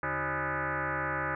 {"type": "tone with frequency modulation", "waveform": "sine", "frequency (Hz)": 146.83, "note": "D3", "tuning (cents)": 0, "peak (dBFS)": -29, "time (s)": [0.03, 1.35], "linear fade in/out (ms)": 2, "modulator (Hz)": 228, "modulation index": 7.6, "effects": []}